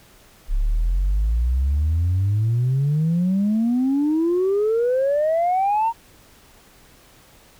sine exponential sweep, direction up, 33.2 to 936 Hz, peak -15 dBFS, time 0.48-5.93 s, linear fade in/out 50 ms, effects tanh soft clip ceiling -14 dBFS + pink hiss -51 dBFS RMS until 7.59 s

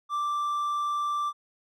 triangle tone, 1174.7 Hz, D6, in tune, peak -24 dBFS, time 0.09-1.33 s, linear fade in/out 50 ms, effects none

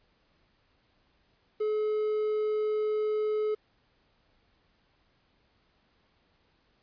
triangle tone with quantisation, 427.4 Hz, G#4, 50 cents sharp, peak -24 dBFS, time 1.6-3.55 s, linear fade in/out 10 ms, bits 9, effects pink hiss -69 dBFS RMS until 6.82 s + resampled to 11025 Hz

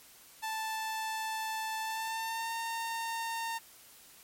sawtooth tone with pitch glide, 880 to 914.2 Hz, A5 to A#5, 0 to -34 cents, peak -30 dBFS, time 0.42-3.59 s, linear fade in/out 20 ms, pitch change +66 cents, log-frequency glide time 1.81-2.54 s, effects white hiss -56 dBFS RMS until 4.23 s + MP3 64 kbps

